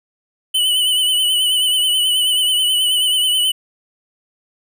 square tone with vibrato, 2997 Hz, F#7, 22 cents sharp, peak -14 dBFS, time 0.54-3.52 s, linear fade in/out 10 ms, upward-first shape sine, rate 9.3 Hz, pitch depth 45 cents each way, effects none

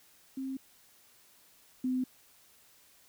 sine tone pair in turn, 266 / 255.5 Hz, C4 / C4, +29 / -41 cents, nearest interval minor second, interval 70 cents, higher first, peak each -34 / -28 dBFS, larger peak second, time 0.37-0.57 / 1.84-2.04 s, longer neither, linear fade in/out 5 ms, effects white hiss -62 dBFS RMS until 3.08 s

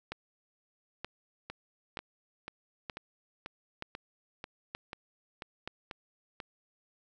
two click trains, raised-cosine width 0.3 ms, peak -24 / -21 dBFS, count 11 / 7, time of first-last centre 1.5-6.402 / 0.12-5.676 s, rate 2.04 / 1.08 Hz, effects none

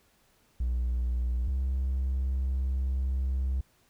triangle tone pair in turn, 60.9 / 65.61 Hz, B1 / C2, -24 / +5 cents, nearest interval minor second, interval 129 cents, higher second, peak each -23 dBFS, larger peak neither, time 0.6-1.48 / 1.48-3.61 s, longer second, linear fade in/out 5 ms, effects tanh soft clip ceiling -21 dBFS + pink hiss -66 dBFS RMS until 3.89 s

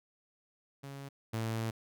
sawtooth tone pair in turn, 138.59 / 112.34 Hz, C#3 / A2, 0 / +36 cents, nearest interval major third, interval 364 cents, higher first, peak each -39 / -29 dBFS, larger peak second, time 0.83-1.09 / 1.33-1.71 s, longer second, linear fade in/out 10 ms, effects none

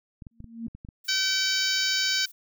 clicks, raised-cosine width 5 ms, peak -29 dBFS, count 8, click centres 0.222 / 0.268 / 0.404 / 0.443 / 0.681 / 0.75 / 0.849 / 0.888 s
sine tone with exponential growth, 229.7 Hz, A#3, 25 cents flat, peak -28 dBFS, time 0.31-0.67 s, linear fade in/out 5 ms, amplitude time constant 77 ms
violet noise, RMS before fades -47 dBFS, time 1.04-2.32 s, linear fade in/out 10 ms
harmonic tone, 766 Hz, G5, 40 cents flat, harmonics 2 / 3 / 4 / 5 / 6 / 7 / 8 / 9, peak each -30 / -33 / -32 / -31 / -28 / -31 / -36 / -35 dBFS, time 1.08-2.26 s, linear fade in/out 10 ms
effects none

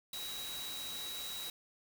sine tone in noise, 3865 Hz, B7, 38 cents flat, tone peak -42 dBFS, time 0.13-1.5 s, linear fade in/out 2 ms, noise white, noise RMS -45 dBFS, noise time 0.13-1.5 s, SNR 0 dB, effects none

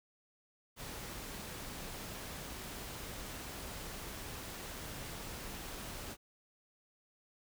pink noise, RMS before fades -45 dBFS, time 0.76-6.17 s, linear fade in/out 50 ms, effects none

